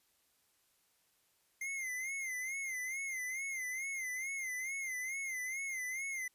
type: tone with vibrato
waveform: square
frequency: 2093 Hz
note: C7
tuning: in tune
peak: -38 dBFS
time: 1.61-6.28 s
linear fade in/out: 5 ms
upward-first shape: sine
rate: 2.3 Hz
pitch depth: 87 cents each way
effects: white hiss -74 dBFS RMS until 6.34 s + resampled to 32000 Hz